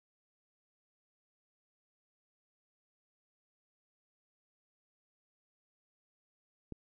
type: click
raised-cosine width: 3 ms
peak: -29 dBFS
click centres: 6.723 s
effects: none